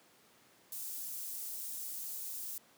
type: high-pass noise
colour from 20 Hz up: white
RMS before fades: -42 dBFS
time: 0.72-2.58 s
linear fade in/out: 2 ms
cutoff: 7900 Hz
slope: 12 dB/octave
effects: pink hiss -64 dBFS RMS until 2.77 s + high-pass 200 Hz 12 dB/octave